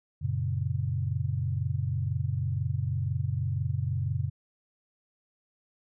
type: chord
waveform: sine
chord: F# major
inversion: none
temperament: equal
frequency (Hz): 92.5 / 116.54 / 138.59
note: F#2 / A#2 / C#3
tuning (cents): 0 / 0 / 0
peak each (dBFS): -31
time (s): 0.21-4.3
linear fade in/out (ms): 20
effects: none